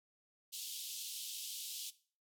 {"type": "band-pass noise", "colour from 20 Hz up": "pink", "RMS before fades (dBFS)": -45, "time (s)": [0.52, 1.91], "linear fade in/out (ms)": 20, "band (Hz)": [3000, 16000], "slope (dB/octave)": 48, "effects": ["noise-tail reverb RT60 0.4 s tail -17 dB re dry"]}